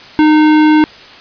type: tone with hard clipping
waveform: sine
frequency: 306.8 Hz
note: D#4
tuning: 24 cents flat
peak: -7 dBFS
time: 0.19-0.84 s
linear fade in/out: 0 ms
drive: 16 dB
effects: white hiss -35 dBFS RMS until 1.2 s + resampled to 11025 Hz